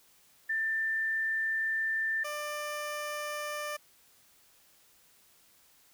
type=tone pair in turn; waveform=sine / 15% pulse; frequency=1783 / 595 Hz; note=A6 / D5; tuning=+22 / +22 cents; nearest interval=octave + perfect fifth; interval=1900 cents; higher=first; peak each=-28 dBFS; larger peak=neither; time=0.49-2.24 / 2.24-3.77 s; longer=first; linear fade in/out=10 ms; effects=white hiss -63 dBFS RMS until 5.93 s